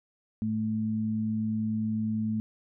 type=tone pair together; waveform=sine; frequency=109.1 / 218.2 Hz; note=A2 / A3; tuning=-14 / -14 cents; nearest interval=octave; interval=1200 cents; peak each=-34 / -27 dBFS; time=0.42-2.4 s; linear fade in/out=0 ms; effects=none